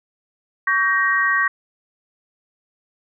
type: chord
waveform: sine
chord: G diminished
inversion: second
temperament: just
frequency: 1128.9 / 1568 / 1881.6 Hz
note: Db6 / G6 / Bb6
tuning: +31 / 0 / +16 cents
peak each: -21 / -21 / -18 dBFS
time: 0.67-1.48 s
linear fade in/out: 5 ms
effects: none